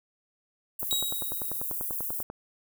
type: high-pass noise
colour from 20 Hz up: white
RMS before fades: -33 dBFS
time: 0.79-2.23 s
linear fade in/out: 5 ms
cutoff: 11000 Hz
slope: 24 dB/octave
type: click train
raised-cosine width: 1 ms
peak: -23 dBFS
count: 16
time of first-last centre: 0.83-2.301 s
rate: 10.2 Hz
type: tone with exponential decay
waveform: sawtooth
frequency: 3825 Hz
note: A#7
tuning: 44 cents sharp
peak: -21 dBFS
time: 0.91-1.7 s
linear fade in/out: 0 ms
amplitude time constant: 170 ms
effects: none